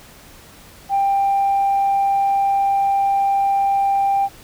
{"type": "tone", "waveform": "sine", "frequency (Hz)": 791, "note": "G5", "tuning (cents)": 15, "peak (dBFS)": -13, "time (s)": [0.89, 4.29], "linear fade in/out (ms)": 50, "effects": ["tanh soft clip ceiling -11 dBFS", "pink hiss -44 dBFS RMS until 4.43 s"]}